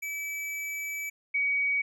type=tone pair in turn; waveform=square / sine; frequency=2300 / 2260 Hz; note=D7 / C#7; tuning=-37 / +33 cents; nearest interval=unison; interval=30 cents; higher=first; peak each=-33 / -24 dBFS; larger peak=second; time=0.02-1.1 / 1.34-1.82 s; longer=first; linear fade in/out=10 ms; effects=none